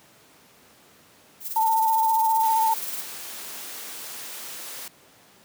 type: noise with tremolo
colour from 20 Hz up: violet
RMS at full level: -30 dBFS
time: 1.4-3.05 s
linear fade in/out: 50 ms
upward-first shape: sine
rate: 19 Hz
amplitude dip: 65%
type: tone with vibrato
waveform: sine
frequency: 892 Hz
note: A5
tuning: 23 cents sharp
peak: -18 dBFS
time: 1.56-2.74 s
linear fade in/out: 5 ms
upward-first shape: sine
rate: 15 Hz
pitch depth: 27 cents each way
type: high-pass noise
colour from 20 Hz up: white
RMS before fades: -37 dBFS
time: 2.43-4.88 s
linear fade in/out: 2 ms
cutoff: 230 Hz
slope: 12 dB/octave
effects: pink hiss -54 dBFS RMS until 5.44 s + high-pass 150 Hz 12 dB/octave